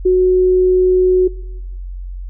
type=tone; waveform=sine; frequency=368.1 Hz; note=F#4; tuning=9 cents flat; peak=-8 dBFS; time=0.05-1.28 s; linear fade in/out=10 ms; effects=noise-tail reverb RT60 1.0 s tail -20 dB re dry + added 45 Hz sine -24 dBFS peak until 2.29 s